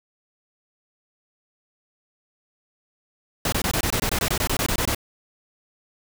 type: noise bursts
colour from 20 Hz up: pink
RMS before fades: -23 dBFS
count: 16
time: 3.45-4.948 s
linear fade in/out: 2 ms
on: 73 ms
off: 22 ms
effects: none

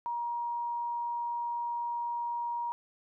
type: tone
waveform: sine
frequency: 948 Hz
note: A#5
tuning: 29 cents sharp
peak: -31 dBFS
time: 0.06-2.72 s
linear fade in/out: 0 ms
effects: none

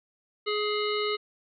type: harmonic tone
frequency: 419.6 Hz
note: G#4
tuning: 18 cents sharp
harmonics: 1 / 3 / 5 / 7 / 9 / 10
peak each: -28 / -33 / -35 / -36 / -38 / -38 dBFS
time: 0.46-1.17 s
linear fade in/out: 20 ms
effects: none

